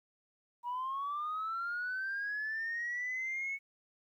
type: linear sweep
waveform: sine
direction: up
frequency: 952 to 2217 Hz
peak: -33 dBFS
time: 0.63-3.59 s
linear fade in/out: 50 ms
effects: tanh soft clip ceiling -31 dBFS + 12-bit